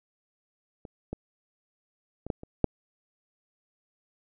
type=clicks; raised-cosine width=2 ms; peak=-28 / -20 / -24 / -14 / -28 / -7 dBFS; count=6; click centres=0.852 / 1.13 / 2.266 / 2.302 / 2.434 / 2.643 s; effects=none